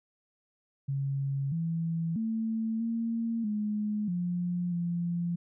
sine tone with pitch steps, 137.8 / 165.2 / 223.2 / 229.2 / 210.4 / 176.5 / 172.4 Hz, C#3 / E3 / A3 / A#3 / G#3 / F3 / F3, -10 / +4 / +25 / -29 / +23 / +19 / -22 cents, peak -28 dBFS, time 0.88-5.36 s, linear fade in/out 10 ms, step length 640 ms, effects none

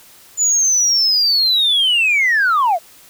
sine linear sweep, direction down, 7040 to 622.3 Hz, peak -10 dBFS, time 0.37-2.79 s, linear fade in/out 50 ms, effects tanh soft clip ceiling -9 dBFS + white hiss -45 dBFS RMS until 3.09 s

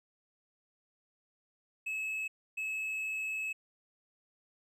triangle tone bursts at uneven times, 2587 Hz, E7, 33 cents flat, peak -32 dBFS, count 2, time 1.86-2.28 / 2.57-3.53 s, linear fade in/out 10 ms, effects none

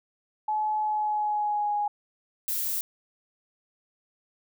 sine tone with pitch glide, 855 to 828.7 Hz, A5 to G#5, -50 to -4 cents, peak -24 dBFS, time 0.48-1.88 s, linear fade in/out 5 ms, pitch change -54 cents, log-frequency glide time 0.79-1.75 s
violet noise, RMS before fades -29 dBFS, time 2.48-2.81 s, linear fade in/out 0 ms
effects none

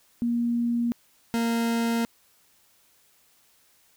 sine / 40% pulse tone pair in turn, 236.7 / 231.4 Hz, A#3 / A#3, +27 / -13 cents, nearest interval unison, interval 40 cents, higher first, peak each -22 dBFS, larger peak neither, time 0.22-0.92 / 1.34-2.05 s, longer second, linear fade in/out 0 ms, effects white hiss -62 dBFS RMS until 3.96 s

